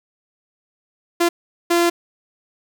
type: tone bursts at uneven times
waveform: sawtooth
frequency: 343.4 Hz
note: F4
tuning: 29 cents flat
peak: -10 dBFS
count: 2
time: 1.2-1.29 / 1.7-1.9 s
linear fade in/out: 10 ms
effects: none